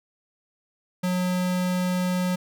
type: tone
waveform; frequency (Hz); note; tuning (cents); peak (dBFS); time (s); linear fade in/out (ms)
square; 181.5; F#3; -33; -23; 1.03-2.36; 10
effects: none